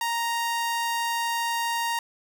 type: tone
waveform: sawtooth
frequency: 932.3 Hz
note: A#5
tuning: in tune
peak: -21 dBFS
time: 0.01-1.99 s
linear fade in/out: 2 ms
effects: none